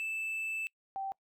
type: tone pair in turn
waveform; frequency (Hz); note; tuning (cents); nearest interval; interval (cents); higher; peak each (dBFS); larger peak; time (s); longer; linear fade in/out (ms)
triangle / sine; 2637 / 777.7; E7 / G5; 0 / -14; octave + major sixth; 2114; first; -32 / -34; first; 0-0.67 / 0.96-1.12; first; 0
effects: noise-tail reverb RT60 0.1 s tail -25 dB re dry